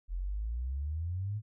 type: exponential sweep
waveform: sine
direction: up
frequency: 41.84 to 110 Hz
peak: -32 dBFS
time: 0.08-1.42 s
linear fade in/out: 50 ms
effects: none